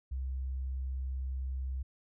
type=tone; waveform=sine; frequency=65.41 Hz; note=C2; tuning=in tune; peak=-33 dBFS; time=0.11-1.83 s; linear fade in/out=10 ms; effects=none